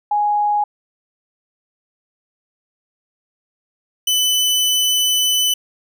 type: tone pair in turn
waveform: sine / sawtooth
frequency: 830.6 / 3002 Hz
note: G#5 / F#7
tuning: 0 / +24 cents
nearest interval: octave + minor seventh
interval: 2224 cents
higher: second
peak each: -14 / -11 dBFS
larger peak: second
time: 0.11-0.64 / 4.07-5.54 s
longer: second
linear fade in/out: 5 ms
effects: none